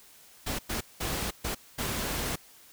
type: noise bursts at uneven times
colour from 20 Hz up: pink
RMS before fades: -32 dBFS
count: 5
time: 0.46-0.59 / 0.69-0.81 / 1-1.31 / 1.44-1.55 / 1.78-2.36 s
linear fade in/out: 10 ms
effects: white hiss -55 dBFS RMS until 2.72 s